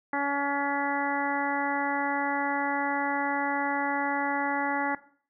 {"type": "harmonic tone", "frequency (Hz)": 282.6, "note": "C#4", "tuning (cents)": 34, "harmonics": [1, 2, 3, 4, 5, 6, 7], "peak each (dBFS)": [-32, -36, -30, -36, -36, -35, -35], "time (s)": [0.13, 4.95], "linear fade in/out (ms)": 2, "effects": ["noise-tail reverb RT60 0.5 s tail -17 dB re dry"]}